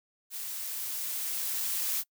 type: noise with level ramp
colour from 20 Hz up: blue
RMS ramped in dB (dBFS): -38 to -30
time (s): 0.3-2.04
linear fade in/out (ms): 50
effects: noise-tail reverb RT60 0.1 s tail -26 dB re dry